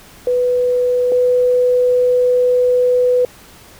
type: tone pair in turn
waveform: sine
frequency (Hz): 495.2 / 496.9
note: B4 / B4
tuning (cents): +5 / +11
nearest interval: unison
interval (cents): 6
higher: second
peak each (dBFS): -12 / -10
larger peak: second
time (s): 0.27-1.12 / 1.12-3.25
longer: second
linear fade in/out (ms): 2
effects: pink hiss -42 dBFS RMS until 3.79 s